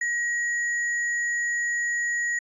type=tone with sample-and-hold; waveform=sine; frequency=1900 Hz; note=A#6; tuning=33 cents sharp; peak=-23 dBFS; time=0.01-2.39 s; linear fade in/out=5 ms; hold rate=8820 Hz; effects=resampled to 22050 Hz